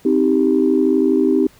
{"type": "chord", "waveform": "sine", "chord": "C minor", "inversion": "none", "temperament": "just", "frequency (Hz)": [261.6, 314, 392.4], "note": ["C4", "Eb4", "G4"], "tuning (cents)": [0, 16, 2], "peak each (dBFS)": -16, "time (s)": [0.05, 1.47], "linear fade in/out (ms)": 5, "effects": ["tanh soft clip ceiling -3 dBFS", "pink hiss -50 dBFS RMS until 1.59 s"]}